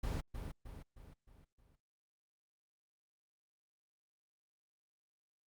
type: noise with echo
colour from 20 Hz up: brown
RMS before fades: -37 dBFS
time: 0.03-0.21 s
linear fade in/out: 10 ms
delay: 310 ms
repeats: 5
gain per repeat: -6 dB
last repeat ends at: 1.76 s
effects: Opus 48 kbps